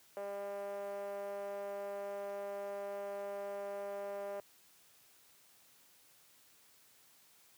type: tone with band-pass filter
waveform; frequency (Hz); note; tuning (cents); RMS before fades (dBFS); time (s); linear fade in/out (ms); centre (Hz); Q
5% pulse; 200.4; G3; +38; -42; 0.17-4.4; 0; 540; 6.5
effects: white hiss -65 dBFS RMS until 7.57 s + high-pass 80 Hz 12 dB/octave